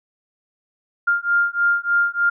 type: beating tone pair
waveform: sine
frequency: 1400 / 1403.3 Hz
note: F6 / F6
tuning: +4 / +8 cents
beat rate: 3.3 Hz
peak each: -19 dBFS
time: 1.07-2.3 s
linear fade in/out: 10 ms
effects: none

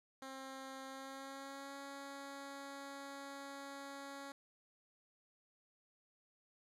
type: tone with pitch glide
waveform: 10% pulse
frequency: 266.5 to 277.7 Hz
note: C4 to C#4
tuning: +32 to +3 cents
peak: -39 dBFS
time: 0.22-4.32 s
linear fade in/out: 2 ms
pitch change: +71 cents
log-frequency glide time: 0.86-1.77 s
effects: low-pass 11000 Hz 12 dB/octave

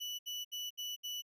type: tone bursts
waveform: 35% pulse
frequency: 2962 Hz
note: F#7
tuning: 1 cent sharp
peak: -37 dBFS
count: 5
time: 0-1.222 s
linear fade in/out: 20 ms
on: 190 ms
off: 68 ms
effects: none

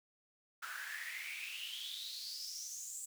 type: noise with high-pass filter sweep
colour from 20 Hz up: pink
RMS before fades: -45 dBFS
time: 0.62-3.06 s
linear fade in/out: 10 ms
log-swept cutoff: 1400 to 7900 Hz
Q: 8.4
effects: none

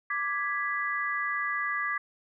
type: chord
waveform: sine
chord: G# diminished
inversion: second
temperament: equal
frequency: 1174.7 / 1661.2 / 1975.5 Hz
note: D6 / G#6 / B6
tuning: 0 / 0 / 0 cents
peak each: -32 dBFS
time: 0.1-1.98 s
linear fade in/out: 5 ms
effects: none

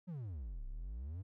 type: exponential two-way sweep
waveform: triangle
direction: down then up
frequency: 190.4 to 30.87 to 100.7 Hz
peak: -39 dBFS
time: 0.07-1.23 s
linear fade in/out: 20 ms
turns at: 0.66 s
effects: none

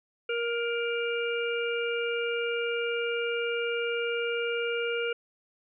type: harmonic tone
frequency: 469.9 Hz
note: A#4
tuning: 14 cents sharp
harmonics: 1 / 3 / 5 / 6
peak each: -29 / -34 / -36 / -37 dBFS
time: 0.29-5.13 s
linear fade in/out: 5 ms
effects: none

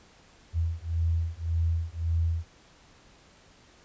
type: beating tone pair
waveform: sine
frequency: 82 / 83.8 Hz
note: E2 / E2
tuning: -9 / +29 cents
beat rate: 1.8 Hz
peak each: -28 dBFS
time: 0.53-2.45 s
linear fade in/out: 50 ms
effects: pink hiss -57 dBFS RMS until 3.84 s + resampled to 16000 Hz

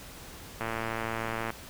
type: click train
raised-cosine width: 0.5 ms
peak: -17 dBFS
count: 102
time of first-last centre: 0.61-1.504 s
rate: 113 Hz
effects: pink hiss -46 dBFS RMS until 1.69 s

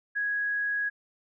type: tone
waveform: sine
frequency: 1661.2 Hz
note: G#6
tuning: in tune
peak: -26 dBFS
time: 0.15-0.9 s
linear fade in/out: 20 ms
effects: none

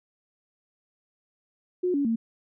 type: tone with pitch steps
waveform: sine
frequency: 361.8 / 283.4 / 227.4 Hz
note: F#4 / C#4 / A#3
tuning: -39 / +38 / -43 cents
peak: -22 dBFS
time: 1.83-2.16 s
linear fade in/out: 10 ms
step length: 110 ms
effects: none

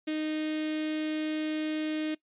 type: tone with notch filter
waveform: sawtooth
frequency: 309.3 Hz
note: D#4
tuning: 10 cents flat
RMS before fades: -31 dBFS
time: 0.07-2.15 s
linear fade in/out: 10 ms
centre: 1000 Hz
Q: 0.51
effects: noise-tail reverb RT60 0.1 s tail -21 dB re dry + resampled to 8000 Hz

